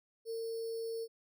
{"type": "tone with sample-and-hold", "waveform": "sine", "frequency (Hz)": 454.9, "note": "A#4", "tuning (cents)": -42, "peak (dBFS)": -36, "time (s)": [0.25, 1.08], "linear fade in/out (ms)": 50, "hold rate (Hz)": 4900, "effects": []}